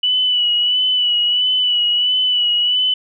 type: tone with vibrato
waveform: sine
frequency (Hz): 2960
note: F#7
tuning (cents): 0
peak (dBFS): -13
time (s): 0.03-2.94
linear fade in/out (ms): 5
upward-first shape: sine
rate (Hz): 1.5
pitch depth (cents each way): 35
effects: none

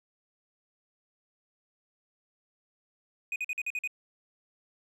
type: tone bursts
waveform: triangle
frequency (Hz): 2489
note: D#7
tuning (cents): 0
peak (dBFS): -28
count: 7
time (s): 3.32-3.875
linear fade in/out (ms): 2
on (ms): 39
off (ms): 47
effects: none

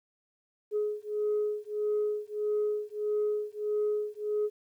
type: beating tone pair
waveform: sine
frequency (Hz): 419.9 / 421.5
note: G#4 / G#4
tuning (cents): +19 / +26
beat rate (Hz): 1.6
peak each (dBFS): -30 / -30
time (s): 0.71-4.5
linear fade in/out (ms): 50
effects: tanh soft clip ceiling -22 dBFS + 11-bit

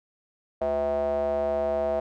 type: tone with band-pass filter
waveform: square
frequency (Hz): 72.1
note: D2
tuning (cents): -31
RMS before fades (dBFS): -26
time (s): 0.61-2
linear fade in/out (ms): 5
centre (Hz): 620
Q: 8
effects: none

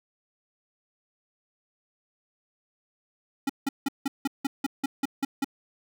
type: tone bursts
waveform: square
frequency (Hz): 274.8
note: C#4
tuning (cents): -15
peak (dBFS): -24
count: 11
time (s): 3.47-5.445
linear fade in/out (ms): 5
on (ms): 25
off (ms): 170
effects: none

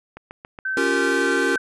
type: click train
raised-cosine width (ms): 0.5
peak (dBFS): -22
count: 4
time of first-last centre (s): 0.17-0.588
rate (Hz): 7.17
type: tone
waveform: sine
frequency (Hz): 1540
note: G6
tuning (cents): -31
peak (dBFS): -22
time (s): 0.65-1.58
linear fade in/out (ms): 5
type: chord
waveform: square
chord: G half-diminished seventh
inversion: second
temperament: equal with one note detuned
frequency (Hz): 277.2 / 349.2 / 392 / 463.2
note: Db4 / F4 / G4 / Bb4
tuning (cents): 0 / 0 / 0 / -11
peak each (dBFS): -26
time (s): 0.77-1.56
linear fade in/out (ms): 2
effects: resampled to 24000 Hz

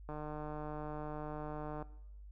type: click train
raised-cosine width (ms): 1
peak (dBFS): -30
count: 263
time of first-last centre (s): 0.09-1.825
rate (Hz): 151
effects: noise-tail reverb RT60 0.8 s tail -18 dB re dry + added 50 Hz sine -49 dBFS peak until 2.31 s

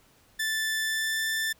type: tone with pitch glide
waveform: sawtooth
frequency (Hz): 1760 to 1771.2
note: A6 to A6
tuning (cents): 0 to +11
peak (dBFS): -23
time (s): 0.39-1.53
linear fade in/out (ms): 10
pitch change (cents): +11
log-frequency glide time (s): 0.83-1.26
effects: pink hiss -61 dBFS RMS until 1.59 s

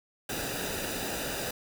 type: noise with comb filter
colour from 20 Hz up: pink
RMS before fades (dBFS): -34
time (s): 0.29-1.51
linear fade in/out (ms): 5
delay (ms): 0.92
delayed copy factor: -0.65
effects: none

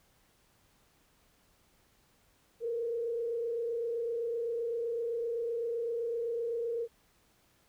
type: tone with frequency modulation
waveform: sine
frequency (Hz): 466.2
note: A#4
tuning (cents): 0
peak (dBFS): -31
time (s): 2.6-6.88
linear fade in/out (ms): 50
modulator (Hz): 27.8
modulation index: 0.56
effects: pink hiss -68 dBFS RMS until 7.68 s

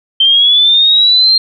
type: linear sweep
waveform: sine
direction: up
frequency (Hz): 3123 to 4200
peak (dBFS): -5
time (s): 0.2-1.38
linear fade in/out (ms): 5
effects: none

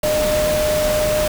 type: tone in noise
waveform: sine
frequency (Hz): 609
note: D#5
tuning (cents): -37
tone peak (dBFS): -16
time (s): 0.03-1.28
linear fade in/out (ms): 5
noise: pink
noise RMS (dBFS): -23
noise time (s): 0.03-1.28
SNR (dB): +4
effects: none

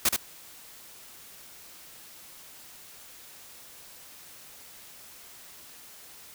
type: noise with echo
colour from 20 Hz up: white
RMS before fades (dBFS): -22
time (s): 0.05-0.09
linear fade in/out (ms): 5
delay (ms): 74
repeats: 1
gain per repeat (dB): -4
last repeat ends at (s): 0.164
effects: white hiss -49 dBFS RMS until 6.34 s

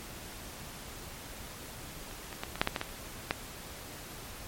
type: clicks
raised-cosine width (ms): 0.3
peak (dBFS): -29 / -25 / -18 / -22 / -7 / -11 / -14 / -16 / -30 / -11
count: 10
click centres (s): 2.112 / 2.328 / 2.435 / 2.556 / 2.615 / 2.674 / 2.762 / 2.814 / 2.892 / 3.309
effects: pink hiss -45 dBFS RMS until 4.47 s + MP3 64 kbps

